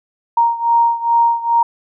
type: beating tone pair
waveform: sine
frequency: 932.3 / 934.7 Hz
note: A#5 / A#5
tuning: 0 / +4 cents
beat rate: 2.4 Hz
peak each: -13 / -16 dBFS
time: 0.37-1.63 s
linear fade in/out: 5 ms
effects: none